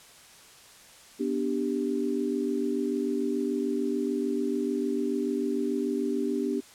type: chord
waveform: sine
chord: G major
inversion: first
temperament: equal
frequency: 246.9 / 293.7 / 392 Hz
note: B3 / D4 / G4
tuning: 0 / 0 / 0 cents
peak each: -30 dBFS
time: 1.19-6.61 s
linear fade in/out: 20 ms
effects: white hiss -52 dBFS RMS until 6.74 s + low-pass 10000 Hz 12 dB/octave